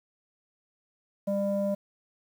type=tone with low-pass filter; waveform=square; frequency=199.4 Hz; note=G3; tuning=30 cents sharp; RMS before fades=-28 dBFS; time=1.27-1.75 s; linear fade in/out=10 ms; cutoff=620 Hz; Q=3.9; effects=9-bit